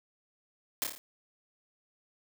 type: noise with echo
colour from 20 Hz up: white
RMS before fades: -30 dBFS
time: 0.82-0.84 s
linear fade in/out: 0 ms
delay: 28 ms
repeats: 5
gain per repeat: -4 dB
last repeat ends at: 0.98 s
effects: none